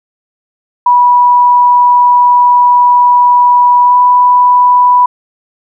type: tone with pitch glide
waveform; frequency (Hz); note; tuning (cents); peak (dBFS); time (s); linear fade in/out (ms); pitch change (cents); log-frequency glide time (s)
sine; 978 to 987.1; B5 to B5; -17 to -1; -3; 0.86-5.06; 5; +16; 3.82-3.96
effects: none